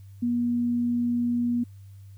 sine tone, 240 Hz, B3, 49 cents flat, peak -22 dBFS, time 0.22-1.64 s, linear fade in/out 10 ms, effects added 98 Hz sine -43 dBFS peak until 2.17 s + white hiss -66 dBFS RMS until 2.17 s

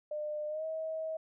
sine tone with pitch glide, 602 to 637.8 Hz, D5 to D#5, +43 to +43 cents, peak -34 dBFS, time 0.11-1.17 s, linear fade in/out 5 ms, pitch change +100 cents, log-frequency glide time 0.48-0.65 s, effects none

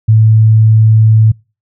sine tone, 110 Hz, A2, in tune, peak -3 dBFS, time 0.08-1.32 s, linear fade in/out 10 ms, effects noise-tail reverb RT60 0.3 s tail -26 dB re dry

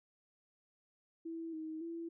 sine tone with pitch steps, 329 / 315.9 / 334 Hz, E4 / D#4 / E4, -3 / +26 / +23 cents, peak -40 dBFS, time 1.25-2.09 s, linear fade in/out 10 ms, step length 280 ms, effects none

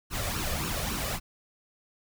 pink noise with flanger, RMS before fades -31 dBFS, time 0.1-1.2 s, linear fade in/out 50 ms, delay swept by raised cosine 0.71 to 1.71 ms, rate 3.6 Hz, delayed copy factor +0.6, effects none

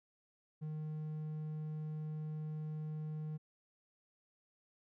triangle tone, 154.2 Hz, D#3, 15 cents flat, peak -37 dBFS, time 0.61-3.38 s, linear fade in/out 20 ms, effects none

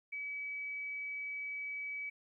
sine tone, 2284 Hz, D7, 49 cents flat, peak -38 dBFS, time 0.12-2.1 s, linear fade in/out 10 ms, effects 13-bit

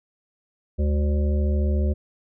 harmonic tone with a mistuned harmonic, 74 Hz, D2, 14 cents sharp, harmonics 1 / 3 / 5 / 7 / 8, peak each -19 / -29 / -33 / -36 / -37 dBFS, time 0.78-1.94 s, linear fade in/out 20 ms, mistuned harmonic 3, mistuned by -110 cents, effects none

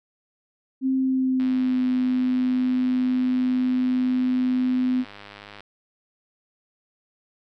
sine tone with pitch glide, 263.5 to 253.5 Hz, C4 to B3, +12 to +45 cents, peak -19 dBFS, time 0.81-5.05 s, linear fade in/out 50 ms, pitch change -67 cents, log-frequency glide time 0.95-1.82 s
click train, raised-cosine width 0.3 ms, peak -25 dBFS, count 430, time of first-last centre 1.4-5.606 s, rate 102 Hz
effects none

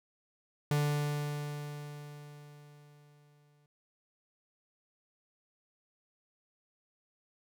45% pulse tone with exponential decay, 146.83 Hz, D3, in tune, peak -26 dBFS, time 0.71-3.66 s, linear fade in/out 2 ms, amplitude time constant 640 ms, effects none

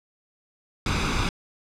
pink noise with comb filter, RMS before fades -24 dBFS, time 0.86-1.29 s, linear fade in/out 2 ms, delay 0.81 ms, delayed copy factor +0.6, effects low-pass 5000 Hz 12 dB/octave

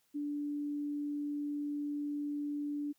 sine tone, 291.5 Hz, D4, 13 cents flat, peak -34 dBFS, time 0.14-2.93 s, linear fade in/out 20 ms, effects white hiss -74 dBFS RMS until 2.98 s

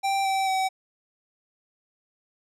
square tone with pitch steps, 784 / 772.8 / 761.7 Hz, G5 / G5 / G5, 0 / -25 / -50 cents, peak -23 dBFS, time 0.03-0.69 s, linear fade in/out 20 ms, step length 220 ms, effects low-pass 10000 Hz 12 dB/octave

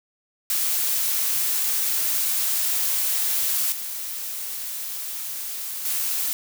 blue noise with level steps, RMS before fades -23 / -31 / -25 dBFS, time 0.5-6.33 s, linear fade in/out 0 ms, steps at 3.72 / 5.85 s, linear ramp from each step 2 ms, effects none

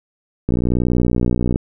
click train, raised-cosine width 3 ms, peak -5 dBFS, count 66, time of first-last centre 0.49-1.559 s, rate 60.8 Hz, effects none

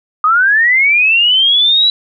sine linear sweep, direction up, 1213 to 3951 Hz, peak -7 dBFS, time 0.24-1.9 s, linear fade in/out 2 ms, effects none

